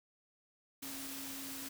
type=tone in noise; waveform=sine; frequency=271.7 Hz; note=C#4; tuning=35 cents flat; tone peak=-48 dBFS; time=0.82-1.69 s; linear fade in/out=10 ms; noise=white; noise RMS=-45 dBFS; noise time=0.82-1.69 s; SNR=-6 dB; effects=none